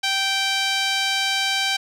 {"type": "tone with band-pass filter", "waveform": "sawtooth", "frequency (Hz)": 780, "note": "G5", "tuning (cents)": -9, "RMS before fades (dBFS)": -22, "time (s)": [0.03, 1.77], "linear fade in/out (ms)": 10, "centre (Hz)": 3600, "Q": 1.3, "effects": []}